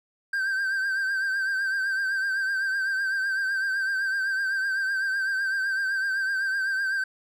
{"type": "tone with vibrato", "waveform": "triangle", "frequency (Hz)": 1568, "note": "G6", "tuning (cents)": 0, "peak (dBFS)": -22, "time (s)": [0.33, 7.04], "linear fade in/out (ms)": 5, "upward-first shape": "triangle", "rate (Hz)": 7.9, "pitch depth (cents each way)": 58, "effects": []}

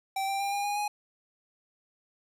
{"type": "tone with pitch steps", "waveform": "square", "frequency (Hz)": [777, 787.4, 797.9, 808.6, 819.4, 830.4], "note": ["G5", "G5", "G5", "G#5", "G#5", "G#5"], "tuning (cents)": [-16, 8, 30, -46, -24, 0], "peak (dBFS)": -29, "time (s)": [0.16, 0.88], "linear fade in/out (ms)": 5, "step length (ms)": 120, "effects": ["resampled to 32000 Hz", "10-bit"]}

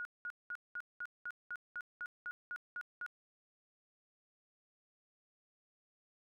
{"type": "tone bursts", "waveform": "sine", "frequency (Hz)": 1445, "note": "F#6", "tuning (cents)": -41, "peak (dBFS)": -39, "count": 13, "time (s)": [0, 3.063], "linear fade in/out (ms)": 0, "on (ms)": 51, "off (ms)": 200, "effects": []}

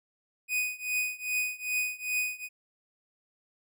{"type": "tone with tremolo", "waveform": "45% pulse", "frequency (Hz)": 2489, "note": "D#7", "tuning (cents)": 0, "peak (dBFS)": -25, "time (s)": [0.48, 2.49], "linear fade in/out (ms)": 50, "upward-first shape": "triangle", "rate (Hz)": 2.5, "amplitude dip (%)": 95, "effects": []}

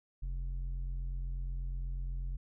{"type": "tone with low-pass filter", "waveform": "square", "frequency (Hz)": 44.13, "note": "F1", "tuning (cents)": 19, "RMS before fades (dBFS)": -37, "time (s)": [0.22, 2.37], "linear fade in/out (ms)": 10, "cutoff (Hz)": 91, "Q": 8.5, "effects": []}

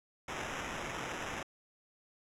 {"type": "noise with sample-and-hold", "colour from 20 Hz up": "white", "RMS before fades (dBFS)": -40, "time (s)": [0.28, 1.43], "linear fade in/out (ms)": 5, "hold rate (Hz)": 4410, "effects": ["low-pass 8000 Hz 12 dB/octave"]}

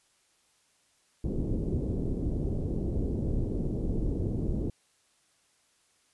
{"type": "low-pass noise", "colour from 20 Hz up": "pink", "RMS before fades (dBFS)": -30, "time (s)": [1.24, 4.7], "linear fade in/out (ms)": 5, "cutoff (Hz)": 410, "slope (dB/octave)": 24, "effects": ["white hiss -68 dBFS RMS until 6.13 s", "resampled to 24000 Hz"]}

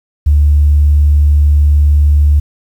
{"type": "tone", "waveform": "sine", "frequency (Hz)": 73.42, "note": "D2", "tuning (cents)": 0, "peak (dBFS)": -4, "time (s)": [0.26, 2.4], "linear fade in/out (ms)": 10, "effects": ["tanh soft clip ceiling 0 dBFS", "7-bit"]}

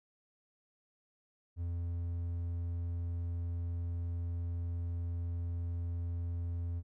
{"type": "tone", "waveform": "triangle", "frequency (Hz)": 85.8, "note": "F2", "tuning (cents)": -30, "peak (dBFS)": -32, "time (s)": [1.56, 6.83], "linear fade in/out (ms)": 50, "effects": []}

